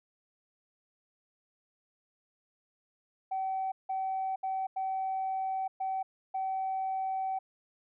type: tone bursts at uneven times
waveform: sine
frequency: 764 Hz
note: G5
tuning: 45 cents flat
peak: -29 dBFS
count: 6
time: 3.31-3.72 / 3.89-4.36 / 4.43-4.67 / 4.76-5.68 / 5.8-6.03 / 6.34-7.39 s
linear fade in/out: 10 ms
effects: tanh soft clip ceiling -26 dBFS